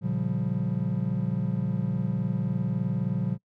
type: chord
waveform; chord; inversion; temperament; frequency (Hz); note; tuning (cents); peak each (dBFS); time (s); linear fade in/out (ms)
triangle; G half-diminished seventh; first; just; 117.6 / 141.12 / 176.4 / 196; Bb2 / Db3 / F3 / G3; +16 / +31 / +18 / 0; -29 / -29 / -27 / -30; 0.01-3.38; 50
effects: noise-tail reverb RT60 0.1 s tail -25 dB re dry